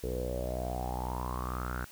sawtooth tone with low-pass filter sweep, 62.1 Hz, B1, 10 cents sharp, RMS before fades -35 dBFS, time 0.03-1.85 s, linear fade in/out 10 ms, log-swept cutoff 450 to 1500 Hz, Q 8.7, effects white hiss -53 dBFS RMS until 1.91 s

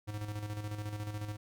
square tone with tremolo, 104.8 Hz, G#2, 16 cents sharp, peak -36 dBFS, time 0.07-1.37 s, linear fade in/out 20 ms, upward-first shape square, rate 14 Hz, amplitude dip 50%, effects none

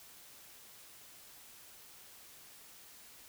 silence, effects white hiss -56 dBFS RMS until 3.28 s

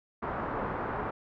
white low-pass noise, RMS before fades -34 dBFS, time 0.22-1.11 s, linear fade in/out 10 ms, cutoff 1300 Hz, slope 24 dB/octave, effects none

